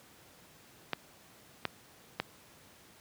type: clicks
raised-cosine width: 0.3 ms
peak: -14 dBFS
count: 3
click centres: 0.933 / 1.653 / 2.2 s
effects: pink hiss -58 dBFS RMS until 3 s + high-pass 100 Hz 12 dB/octave